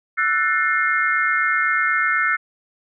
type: chord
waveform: sine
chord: F# half-diminished seventh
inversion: third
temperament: just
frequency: 1332 / 1480 / 1776 / 2131 Hz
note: E6 / F#6 / A6 / C7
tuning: +18 / 0 / +16 / +31 cents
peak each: -22 dBFS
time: 0.17-2.37 s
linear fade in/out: 20 ms
effects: none